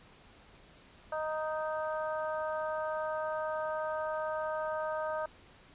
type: harmonic tone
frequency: 311.1 Hz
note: D#4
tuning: in tune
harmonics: 2 / 3 / 4 / 5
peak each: -34 / -39 / -40 / -43 dBFS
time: 1.12-5.26 s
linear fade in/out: 5 ms
effects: pink hiss -58 dBFS RMS until 5.74 s + resampled to 8000 Hz